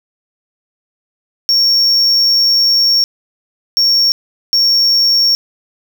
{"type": "tone bursts at uneven times", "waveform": "triangle", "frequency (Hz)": 5510, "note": "F8", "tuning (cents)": -24, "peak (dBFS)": -7, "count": 3, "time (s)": [[1.49, 3.04], [3.77, 4.12], [4.53, 5.35]], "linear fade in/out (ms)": 0, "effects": []}